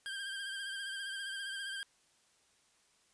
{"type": "tone with vibrato", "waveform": "25% pulse", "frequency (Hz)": 1588, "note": "G6", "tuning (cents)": 22, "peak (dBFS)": -35, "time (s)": [0.06, 1.83], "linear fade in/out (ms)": 0, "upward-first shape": "sine", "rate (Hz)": 15, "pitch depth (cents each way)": 40, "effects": ["white hiss -70 dBFS RMS until 3.13 s", "resampled to 22050 Hz"]}